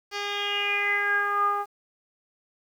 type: tone with low-pass filter sweep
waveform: 10% pulse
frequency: 407.3 Hz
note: G#4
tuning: 34 cents flat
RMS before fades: -26 dBFS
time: 0.11-1.66 s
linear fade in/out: 50 ms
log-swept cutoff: 4500 to 990 Hz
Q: 7.6
effects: 9-bit